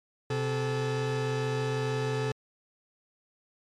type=tone pair together; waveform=40% pulse; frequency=128.8 / 432.8 Hz; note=C3 / A4; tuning=-27 / -29 cents; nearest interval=octave + major sixth; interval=2098 cents; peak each=-29 / -30 dBFS; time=0.3-2.32 s; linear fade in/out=5 ms; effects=low-pass 6000 Hz 12 dB/octave + MP3 64 kbps